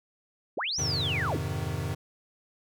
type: linear two-way sweep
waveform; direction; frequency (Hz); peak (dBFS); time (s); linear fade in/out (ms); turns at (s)
sine; up then down; 182.9 to 6130 to 182.9; -28; 0.57-1.37; 5; 0.79
type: chord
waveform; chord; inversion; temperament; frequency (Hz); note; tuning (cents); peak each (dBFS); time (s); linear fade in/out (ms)
square; F minor seventh; none; equal with one note detuned; 86.15 / 103.83 / 130.81 / 155.56; F2 / Ab2 / C3 / Eb3; -23 / 0 / 0 / 0; -36; 0.78-1.95; 10
effects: none